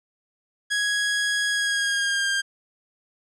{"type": "tone with pitch glide", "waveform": "sawtooth", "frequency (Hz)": [1661.2, 1600], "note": ["G#6", "G6"], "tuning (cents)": [0, 35], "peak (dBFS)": -18, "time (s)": [0.7, 2.42], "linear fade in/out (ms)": 20, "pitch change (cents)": -65, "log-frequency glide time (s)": [1.5, 2.3], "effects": ["resampled to 22050 Hz"]}